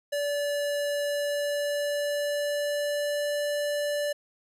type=tone with pitch glide; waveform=square; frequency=578 to 584.4 Hz; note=D5 to D5; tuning=-28 to -9 cents; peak=-27 dBFS; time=0.12-4.13 s; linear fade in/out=10 ms; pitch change=+19 cents; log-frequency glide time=0.94-3.4 s; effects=resampled to 32000 Hz + 11-bit